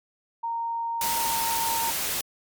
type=tone with pitch glide; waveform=sine; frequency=926 to 917.5 Hz; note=A#5 to A#5; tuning=-12 to -28 cents; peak=-26 dBFS; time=0.43-1.91 s; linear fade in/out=10 ms; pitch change=-16 cents; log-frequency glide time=1.14-1.35 s
type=noise; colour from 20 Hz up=white; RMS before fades=-28 dBFS; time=1.01-2.21 s; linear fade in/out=2 ms
effects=MP3 96 kbps